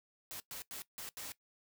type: noise bursts at uneven times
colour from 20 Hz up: white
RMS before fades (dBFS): -45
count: 5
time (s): 0.31-0.4 / 0.51-0.62 / 0.71-0.82 / 0.98-1.09 / 1.17-1.32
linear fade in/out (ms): 0
effects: noise-tail reverb RT60 0.1 s tail -18 dB re dry

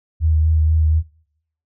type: tone with vibrato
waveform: sine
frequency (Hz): 78.8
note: D#2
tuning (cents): +23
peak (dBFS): -12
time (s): 0.2-1.03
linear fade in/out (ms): 50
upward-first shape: sine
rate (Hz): 4.1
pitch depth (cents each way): 21
effects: noise-tail reverb RT60 0.7 s tail -23 dB re dry

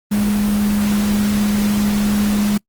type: tone in noise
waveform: sine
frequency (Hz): 206.8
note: G#3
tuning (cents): -7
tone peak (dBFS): -14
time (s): 0.11-2.58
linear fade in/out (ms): 10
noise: pink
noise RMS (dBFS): -26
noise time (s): 0.11-2.58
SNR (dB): +9
effects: noise-tail reverb RT60 0.1 s tail -26 dB re dry + Opus 24 kbps

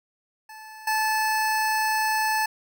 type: tone with level steps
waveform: 25% pulse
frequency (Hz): 870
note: A5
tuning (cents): -20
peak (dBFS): -37 / -18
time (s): 0.49-2.46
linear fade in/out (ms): 5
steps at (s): 0.87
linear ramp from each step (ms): 5
effects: none

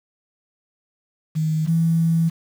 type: tone pair in turn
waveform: sine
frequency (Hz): 157 / 164.82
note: D#3 / E3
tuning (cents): +16 / 0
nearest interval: minor second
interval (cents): 84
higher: second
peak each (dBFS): -18 / -15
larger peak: second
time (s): 1.35-1.67 / 1.67-2.3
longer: second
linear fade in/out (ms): 20
effects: 7-bit

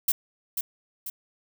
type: noise with echo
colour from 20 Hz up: violet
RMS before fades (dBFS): -22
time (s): 0.08-0.12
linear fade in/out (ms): 5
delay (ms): 490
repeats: 2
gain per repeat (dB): -6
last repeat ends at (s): 1.1
effects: none

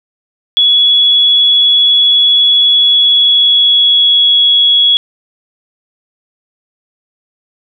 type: tone with pitch glide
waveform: sine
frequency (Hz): 3378 to 3349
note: G#7 to G#7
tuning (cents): +29 to +14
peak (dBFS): -5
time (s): 0.57-4.97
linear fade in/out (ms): 0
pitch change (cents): -15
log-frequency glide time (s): 2.7-4.37
effects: none

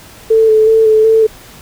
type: tone with vibrato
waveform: sine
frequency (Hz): 440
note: A4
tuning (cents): 0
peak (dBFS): -5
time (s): 0.3-1.27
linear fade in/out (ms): 10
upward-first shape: square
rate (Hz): 2.7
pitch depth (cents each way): 19
effects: pink hiss -37 dBFS RMS until 1.61 s

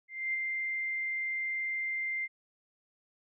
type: tone with ADSR envelope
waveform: sine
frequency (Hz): 2093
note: C7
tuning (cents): 0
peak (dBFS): -28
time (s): 0.08-2.28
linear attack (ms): 260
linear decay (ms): 13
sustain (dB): -3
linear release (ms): 36
effects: none

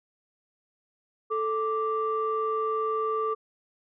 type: tone pair together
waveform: sine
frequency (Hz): 439.4 / 1173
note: A4 / D6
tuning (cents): -2 / -2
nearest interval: octave + perfect fourth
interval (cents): 1700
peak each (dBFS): -27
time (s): 1.3-3.35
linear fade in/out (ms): 20
effects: tanh soft clip ceiling -18 dBFS

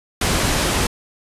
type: low-pass noise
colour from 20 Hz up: pink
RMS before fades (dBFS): -19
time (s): 0.21-0.87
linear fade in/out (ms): 5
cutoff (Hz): 11000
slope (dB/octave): 24
effects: resampled to 32000 Hz

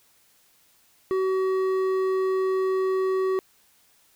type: tone with hard clipping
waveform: sine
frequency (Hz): 378.2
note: F#4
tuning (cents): +38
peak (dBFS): -23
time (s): 1.11-3.39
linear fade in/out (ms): 0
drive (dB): 8
effects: white hiss -61 dBFS RMS until 4.15 s

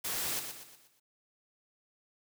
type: noise with echo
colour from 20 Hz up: white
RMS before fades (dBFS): -35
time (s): 0.04-0.4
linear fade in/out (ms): 10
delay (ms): 120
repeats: 5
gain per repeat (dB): -7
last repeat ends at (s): 1
effects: none

